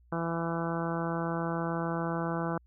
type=harmonic tone; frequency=167 Hz; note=E3; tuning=23 cents sharp; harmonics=1 / 2 / 3 / 4 / 5 / 6 / 7 / 8 / 9; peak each=-33 / -36 / -38 / -39 / -40 / -41 / -41 / -42 / -43 dBFS; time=0.12-2.58 s; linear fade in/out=5 ms; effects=added 60 Hz sine -58 dBFS peak until 2.66 s